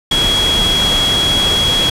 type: tone in noise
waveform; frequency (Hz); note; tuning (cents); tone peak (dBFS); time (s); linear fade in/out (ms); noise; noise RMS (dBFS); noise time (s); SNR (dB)
sine; 3322; G#7; 0; -12; 0.11-1.9; 5; pink; -18; 0.11-1.9; +3
effects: low-pass 10000 Hz 12 dB/octave